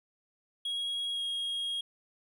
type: tone with pitch glide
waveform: triangle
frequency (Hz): 3303 to 3271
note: G#7 to G#7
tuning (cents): -10 to -27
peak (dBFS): -30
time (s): 0.65-1.81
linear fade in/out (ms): 5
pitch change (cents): -17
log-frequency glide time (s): 1.11-1.22
effects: none